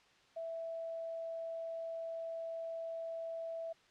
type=tone; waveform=sine; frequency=659.3 Hz; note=E5; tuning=in tune; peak=-39 dBFS; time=0.36-3.73 s; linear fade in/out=10 ms; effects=white hiss -66 dBFS RMS until 3.9 s + low-pass 4000 Hz 12 dB/octave